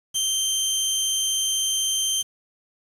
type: tone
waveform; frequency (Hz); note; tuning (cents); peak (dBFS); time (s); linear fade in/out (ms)
20% pulse; 3136; G7; 0; -16; 0.14-2.23; 20
effects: resampled to 32000 Hz + 7-bit